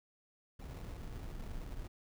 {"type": "noise with sample-and-hold", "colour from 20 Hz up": "brown", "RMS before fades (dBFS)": -44, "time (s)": [0.59, 1.88], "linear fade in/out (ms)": 10, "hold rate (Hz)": 1575, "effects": []}